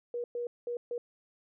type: tone bursts at uneven times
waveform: sine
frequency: 480 Hz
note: B4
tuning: 49 cents flat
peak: -32 dBFS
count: 4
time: 0.14-0.24 / 0.35-0.47 / 0.67-0.77 / 0.91-0.98 s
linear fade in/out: 2 ms
effects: none